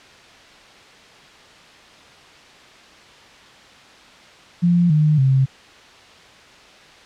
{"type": "tone with pitch steps", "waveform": "sine", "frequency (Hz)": [174.1, 152.44, 133.48], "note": ["F3", "D#3", "C3"], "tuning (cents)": [-5, -35, 35], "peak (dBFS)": -12, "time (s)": [4.62, 5.46], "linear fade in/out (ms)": 20, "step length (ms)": 280, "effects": ["white hiss -45 dBFS RMS until 7.05 s", "low-pass 4000 Hz 12 dB/octave"]}